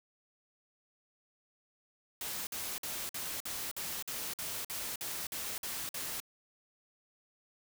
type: noise bursts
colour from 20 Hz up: white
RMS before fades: -39 dBFS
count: 13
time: 2.21-6.202 s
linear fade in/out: 2 ms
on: 260 ms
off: 51 ms
effects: none